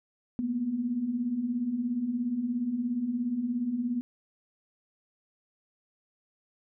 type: beating tone pair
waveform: sine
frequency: 227.7 / 244.7 Hz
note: A#3 / B3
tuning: -40 / -16 cents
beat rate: 17 Hz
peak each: -35 / -28 dBFS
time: 0.39-4.01 s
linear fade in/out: 0 ms
effects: none